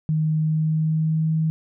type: tone with pitch glide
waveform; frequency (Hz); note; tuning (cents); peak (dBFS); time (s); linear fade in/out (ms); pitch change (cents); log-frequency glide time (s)
sine; 156.1 to 158.92; D#3 to D#3; +6 to +37; -18; 0.09-1.5; 0; +31; 0.39-1.32
effects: none